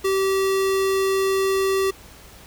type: tone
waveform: square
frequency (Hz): 386.2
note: G4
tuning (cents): -26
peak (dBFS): -19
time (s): 0.04-1.91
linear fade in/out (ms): 10
effects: added 60 Hz sine -49 dBFS peak until 2.46 s + pink hiss -46 dBFS RMS until 2.46 s